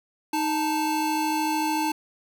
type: tone pair together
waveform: square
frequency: 311.1 / 879.9 Hz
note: D#4 / A5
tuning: 0 / 0 cents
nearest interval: octave + tritone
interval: 1800 cents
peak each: -27 / -26 dBFS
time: 0.33-1.92 s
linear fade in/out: 5 ms
effects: none